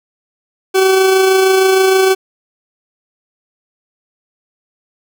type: tone with amplitude modulation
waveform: 40% pulse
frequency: 380.6 Hz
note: F#4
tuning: 49 cents sharp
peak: -6 dBFS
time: 0.74-2.15 s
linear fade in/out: 20 ms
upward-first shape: sine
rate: 26.4 Hz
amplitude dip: 30%
effects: none